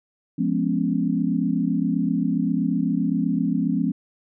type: chord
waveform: sine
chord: C# dominant seventh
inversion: first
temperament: just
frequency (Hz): 173.24 / 207.9 / 249.5 / 277.2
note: E#3 / G#3 / B3 / C#4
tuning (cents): -14 / +2 / +18 / 0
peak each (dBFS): -25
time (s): 0.38-3.92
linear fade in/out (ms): 10
effects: none